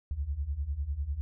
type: beating tone pair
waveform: sine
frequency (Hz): 65.4 / 75.4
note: C2 / D2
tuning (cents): 0 / +46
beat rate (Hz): 10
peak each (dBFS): -35 / -32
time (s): 0.11-1.21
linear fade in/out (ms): 0
effects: none